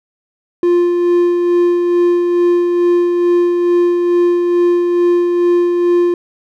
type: tone with tremolo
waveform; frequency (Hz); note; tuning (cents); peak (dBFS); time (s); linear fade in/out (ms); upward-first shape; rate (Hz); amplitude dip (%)
triangle; 350; F4; +4; -6; 0.63-6.14; 2; sine; 2.3; 35
effects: none